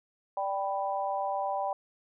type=chord; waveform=sine; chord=G major; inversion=second; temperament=equal; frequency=587.3 / 784 / 987.8 Hz; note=D5 / G5 / B5; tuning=0 / 0 / 0 cents; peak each=-34 / -31 / -35 dBFS; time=0.37-1.73 s; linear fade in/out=2 ms; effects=none